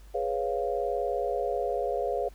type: chord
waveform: sine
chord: C# dominant seventh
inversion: second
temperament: equal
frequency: 415.3 / 493.9 / 554.4 / 698.5 Hz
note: G#4 / B4 / C#5 / E#5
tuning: 0 / 0 / 0 / 0 cents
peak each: -32 dBFS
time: 0.14-2.29 s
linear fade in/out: 10 ms
effects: added 50 Hz sine -47 dBFS peak until 2.34 s + pink hiss -60 dBFS RMS until 2.34 s

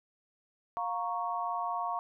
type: chord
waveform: sine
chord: Bb minor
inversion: second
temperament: equal with one note detuned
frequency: 706.6 / 932.3 / 1108.7 Hz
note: F5 / Bb5 / Db6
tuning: +20 / 0 / 0 cents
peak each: -35 / -36 / -35 dBFS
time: 0.77-1.99 s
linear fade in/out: 0 ms
effects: none

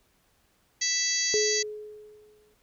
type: harmonic tone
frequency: 659.3 Hz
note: E5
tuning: in tune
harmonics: 3 / 4 / 5 / 6 / 7 / 8 / 9 / 10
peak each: -32 / -41 / -40 / -37 / -30 / -40 / -30 / -30 dBFS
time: 0.81-1.63 s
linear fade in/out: 10 ms
type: tone with exponential decay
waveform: sine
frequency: 423.6 Hz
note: G#4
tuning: 34 cents sharp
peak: -22 dBFS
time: 1.34-2.54 s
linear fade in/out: 0 ms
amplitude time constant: 260 ms
effects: pink hiss -67 dBFS RMS until 2.62 s

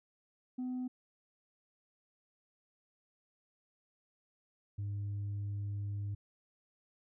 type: tone pair in turn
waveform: sine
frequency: 252.6 / 101.59 Hz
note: B3 / G#2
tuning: +39 / -38 cents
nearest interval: octave + major third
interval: 1577 cents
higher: first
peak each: -33 / -33 dBFS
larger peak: neither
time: 0.58-0.88 / 4.78-6.15 s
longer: second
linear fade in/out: 10 ms
effects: tanh soft clip ceiling -34 dBFS

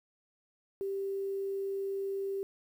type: tone with quantisation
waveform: sine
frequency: 392 Hz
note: G4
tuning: in tune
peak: -32 dBFS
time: 0.81-2.43 s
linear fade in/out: 0 ms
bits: 10
effects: none

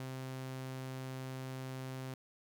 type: tone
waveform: sawtooth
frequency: 130.81 Hz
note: C3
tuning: in tune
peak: -37 dBFS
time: 0-2.14 s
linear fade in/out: 2 ms
effects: none

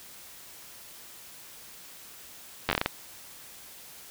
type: slowing click train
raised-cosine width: 0.3 ms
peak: -8 dBFS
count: 8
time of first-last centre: 2.69-2.861 s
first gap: 10 ms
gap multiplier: 1.29
effects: white hiss -48 dBFS RMS until 4.1 s

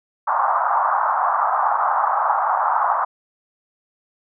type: band-pass noise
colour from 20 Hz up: pink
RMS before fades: -19 dBFS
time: 0.27-3.05 s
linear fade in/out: 10 ms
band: 740 to 1300 Hz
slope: 48 dB/octave
effects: none

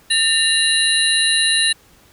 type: tone cluster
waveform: sine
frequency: 1808 / 2802 / 3893 / 4050 / 9690 Hz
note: A6 / F7 / B7 / B7 / D#9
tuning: +47 / +5 / -26 / +43 / -47 cents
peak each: -20 dBFS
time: 0.1-1.73 s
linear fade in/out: 10 ms
effects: pink hiss -51 dBFS RMS until 2.12 s

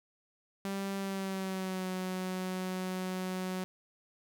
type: tone with pitch glide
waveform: sawtooth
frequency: 196 to 185.32 Hz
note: G3 to F#3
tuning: 0 to +3 cents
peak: -30 dBFS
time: 0.65-3.64 s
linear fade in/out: 0 ms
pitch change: -97 cents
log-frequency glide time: 0.97-1.88 s
effects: none

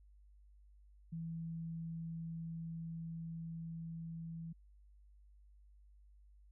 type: tone with level ramp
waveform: sine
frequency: 164.81 Hz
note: E3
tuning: in tune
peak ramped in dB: -40 to -43 dBFS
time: 1.12-4.53 s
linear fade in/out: 10 ms
effects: added 50 Hz sine -60 dBFS peak until 6.51 s

